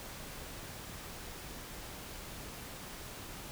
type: silence
effects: pink hiss -46 dBFS RMS until 3.51 s